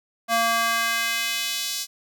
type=tone with high-pass filter sweep; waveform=square; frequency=230 Hz; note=A#3; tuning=23 cents flat; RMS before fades=-24 dBFS; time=0.28-1.87 s; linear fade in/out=50 ms; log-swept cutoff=730 to 4900 Hz; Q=1.3; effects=none